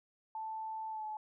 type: tone with pitch glide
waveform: sine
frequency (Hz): 880 to 859.4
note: A5 to A5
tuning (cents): 0 to -41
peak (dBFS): -38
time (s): 0.35-1.17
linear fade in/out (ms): 2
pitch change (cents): -41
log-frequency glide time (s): 0.9-1.05
effects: none